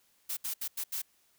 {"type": "noise bursts at uneven times", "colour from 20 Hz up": "blue", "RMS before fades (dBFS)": -35, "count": 5, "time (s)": [[0.29, 0.37], [0.44, 0.54], [0.61, 0.68], [0.77, 0.84], [0.92, 1.02]], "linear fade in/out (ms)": 10, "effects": ["white hiss -69 dBFS RMS until 1.38 s"]}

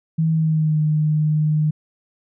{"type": "tone with pitch glide", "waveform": "sine", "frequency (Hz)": [160.8, 153.1], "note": ["E3", "D#3"], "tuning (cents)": [-43, -28], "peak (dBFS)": -15, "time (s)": [0.18, 1.71], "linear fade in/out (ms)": 10, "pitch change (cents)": -85, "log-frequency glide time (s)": [0.31, 0.8], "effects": []}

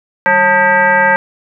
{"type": "tone with frequency modulation", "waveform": "sine", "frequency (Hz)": 1244.5, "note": "D#6", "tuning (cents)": 0, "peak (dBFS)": -7, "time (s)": [0.26, 1.16], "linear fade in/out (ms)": 0, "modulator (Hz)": 350, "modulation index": 2.1, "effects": []}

